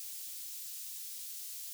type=high-pass noise; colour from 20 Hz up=white; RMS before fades=-44 dBFS; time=0-1.73 s; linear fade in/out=0 ms; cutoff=4500 Hz; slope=12 dB/octave; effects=none